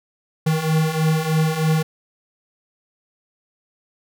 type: beating tone pair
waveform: square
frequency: 155.9 / 159.1 Hz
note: D#3 / D#3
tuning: +4 / +39 cents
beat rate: 3.2 Hz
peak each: -23 / -19 dBFS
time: 0.46-1.83 s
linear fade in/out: 10 ms
effects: none